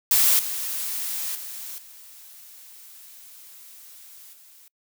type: noise with level steps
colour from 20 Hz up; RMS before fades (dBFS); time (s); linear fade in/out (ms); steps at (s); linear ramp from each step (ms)
blue; -18 / -29 / -36 / -46 / -51; 0.11-4.68; 2; 0.39 / 1.35 / 1.78 / 4.33; 2
effects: noise-tail reverb RT60 0.1 s tail -26 dB re dry